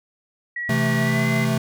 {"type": "tone with pitch glide", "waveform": "sine", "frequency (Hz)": [1923, 2049], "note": ["B6", "C7"], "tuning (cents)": [-47, -37], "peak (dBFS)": -25, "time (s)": [0.56, 1.45], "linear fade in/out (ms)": 5, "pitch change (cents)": 110, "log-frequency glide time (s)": [1, 1.28]}
{"type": "chord", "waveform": "square", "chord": "A minor", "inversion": "first", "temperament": "equal", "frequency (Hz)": [130.81, 164.81, 220], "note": ["C3", "E3", "A3"], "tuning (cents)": [0, 0, 0], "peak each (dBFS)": [-23, -27, -23], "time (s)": [0.69, 1.58], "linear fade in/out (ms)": 5}
{"effects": []}